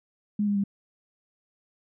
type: tone with pitch steps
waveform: sine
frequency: 207.7 / 203.4 / 199.24 Hz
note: G#3 / G#3 / G3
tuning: 0 / -36 / +28 cents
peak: -22 dBFS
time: 0.39-0.639 s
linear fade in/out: 5 ms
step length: 83 ms
effects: none